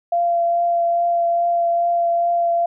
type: tone with vibrato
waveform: sine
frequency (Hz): 687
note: F5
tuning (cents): -29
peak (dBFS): -15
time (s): 0.12-2.66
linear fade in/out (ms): 5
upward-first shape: triangle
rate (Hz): 2.4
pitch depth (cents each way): 13
effects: none